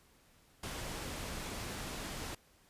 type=low-pass noise; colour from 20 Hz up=pink; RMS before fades=-42 dBFS; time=0.63-2.35 s; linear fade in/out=5 ms; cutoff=11000 Hz; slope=12 dB/octave; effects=pink hiss -66 dBFS RMS until 2.69 s + resampled to 32000 Hz